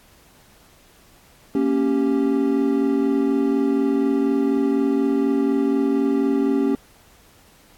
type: chord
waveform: triangle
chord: G diminished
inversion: first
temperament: equal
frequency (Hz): 233.1 / 277.2 / 392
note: Bb3 / Db4 / G4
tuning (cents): 0 / 0 / 0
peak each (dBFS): -22 / -17 / -21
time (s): 1.55-6.75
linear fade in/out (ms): 2
effects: pink hiss -53 dBFS RMS until 7.77 s + AAC 64 kbps

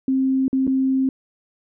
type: tone with dropouts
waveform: sine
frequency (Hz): 264.6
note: C4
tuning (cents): +20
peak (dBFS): -16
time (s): 0.08-1.09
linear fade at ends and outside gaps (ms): 2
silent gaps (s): 0.481-0.529 / 0.669-0.676
effects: none

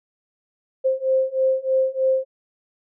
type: beating tone pair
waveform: sine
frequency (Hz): 524 / 527.2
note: C5 / C5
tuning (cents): +2 / +13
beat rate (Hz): 3.2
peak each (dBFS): -21 / -20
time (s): 0.84-2.25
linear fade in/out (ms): 20
effects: none

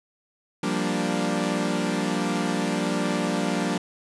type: chord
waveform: sawtooth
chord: G minor seventh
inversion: third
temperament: equal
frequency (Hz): 174.61 / 196 / 233.1 / 293.7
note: F3 / G3 / Bb3 / D4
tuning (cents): 0 / 0 / 0 / 0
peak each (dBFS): -25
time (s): 0.63-3.78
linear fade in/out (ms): 5
effects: resampled to 22050 Hz + 8-bit

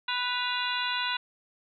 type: harmonic tone with a mistuned harmonic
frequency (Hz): 493.9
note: B4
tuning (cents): 0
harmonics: 2 / 3 / 4 / 5 / 6 / 7 / 8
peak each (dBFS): -33 / -33 / -39 / -38 / -35 / -36 / -35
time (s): 0.08-1.17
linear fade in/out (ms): 5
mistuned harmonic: 6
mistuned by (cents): -92
effects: none

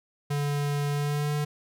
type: tone with pitch glide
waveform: square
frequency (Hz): 144.4 to 147.86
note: D3 to D3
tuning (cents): -29 to +12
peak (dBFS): -26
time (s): 0.3-1.45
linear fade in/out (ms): 10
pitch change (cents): +41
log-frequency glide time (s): 0.91-1.34
effects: none

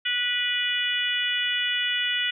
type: harmonic tone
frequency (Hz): 489.7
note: B4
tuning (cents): -15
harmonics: 3 / 4 / 5 / 6 / 7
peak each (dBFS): -31 / -29 / -32 / -26 / -32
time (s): 0.05-2.31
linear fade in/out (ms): 10
effects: none

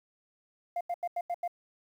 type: tone bursts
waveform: sine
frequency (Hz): 698.5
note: F5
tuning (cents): 0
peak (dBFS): -27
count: 6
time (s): 0.76-1.478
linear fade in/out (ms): 5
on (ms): 48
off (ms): 86
effects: tanh soft clip ceiling -28 dBFS + 10-bit

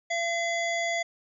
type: harmonic tone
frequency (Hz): 680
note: F5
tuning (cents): -46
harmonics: 1 / 3 / 5 / 7 / 9 / 10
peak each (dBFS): -29 / -29 / -38 / -44 / -48 / -39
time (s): 0.1-1.03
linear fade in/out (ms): 10
effects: none

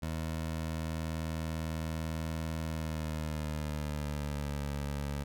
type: tone with pitch glide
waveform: 20% pulse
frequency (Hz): 80.2 to 71.45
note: E2 to D2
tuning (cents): -47 to -47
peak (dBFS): -29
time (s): 0.02-5.24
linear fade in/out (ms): 10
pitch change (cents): -200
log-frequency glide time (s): 2.61-4.65
effects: none

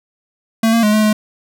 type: tone with pitch steps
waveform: square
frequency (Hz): 224.7 / 230.3 / 210.7 / 214.9 / 213.3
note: A3 / A#3 / G#3 / A3 / G#3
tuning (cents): +37 / -21 / +25 / -41 / +46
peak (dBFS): -11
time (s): 0.63-1.13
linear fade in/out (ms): 5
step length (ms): 100
effects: none

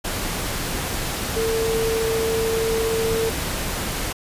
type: tone in noise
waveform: sine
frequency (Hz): 450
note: A4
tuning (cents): +39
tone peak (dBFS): -20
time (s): 1.36-3.3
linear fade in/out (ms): 10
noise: pink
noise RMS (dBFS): -26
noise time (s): 0.04-4.13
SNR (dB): +3
effects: resampled to 32000 Hz

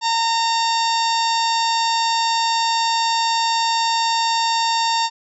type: harmonic tone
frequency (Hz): 916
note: A#5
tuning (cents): -31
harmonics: 1 / 2 / 3 / 4 / 5 / 6 / 7 / 8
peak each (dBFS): -18 / -30 / -30 / -26 / -26 / -28 / -38 / -32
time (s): 0.01-5.1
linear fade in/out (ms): 50
effects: none

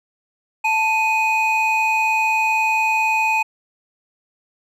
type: tone pair together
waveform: triangle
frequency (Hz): 882.1 / 2495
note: A5 / D#7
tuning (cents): +4 / +4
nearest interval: octave + tritone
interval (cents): 1800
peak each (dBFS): -16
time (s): 0.64-3.43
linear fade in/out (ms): 10
effects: tanh soft clip ceiling -8 dBFS + resampled to 32000 Hz

